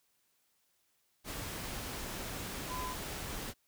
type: tone in noise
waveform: sine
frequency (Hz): 1011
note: B5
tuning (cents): +40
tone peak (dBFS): -39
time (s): 2.67-2.96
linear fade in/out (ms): 50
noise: pink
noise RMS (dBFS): -41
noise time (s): 1.24-3.54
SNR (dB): -1
effects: white hiss -75 dBFS RMS until 3.67 s